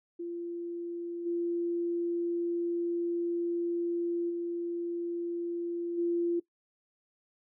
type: tone with level steps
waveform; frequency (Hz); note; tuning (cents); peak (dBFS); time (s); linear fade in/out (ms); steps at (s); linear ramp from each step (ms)
sine; 343.5; F4; -29; -34 / -28 / -31 / -26; 0.19-6.4; 10; 1.25 / 4.29 / 5.97; 20
effects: noise-tail reverb RT60 0.1 s tail -19 dB re dry